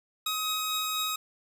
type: tone pair together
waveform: sawtooth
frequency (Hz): 1264 / 3788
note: D#6 / A#7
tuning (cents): +27 / +27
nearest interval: octave + perfect fifth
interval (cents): 1900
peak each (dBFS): -28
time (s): 0.26-1.16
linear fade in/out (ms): 5
effects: none